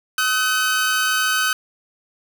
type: tone pair together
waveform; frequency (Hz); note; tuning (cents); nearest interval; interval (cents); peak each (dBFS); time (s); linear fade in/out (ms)
sawtooth; 1269 / 1516.1; D#6 / F#6; +34 / +42; minor third; 308; -19 / -15; 0.18-1.53; 2
effects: none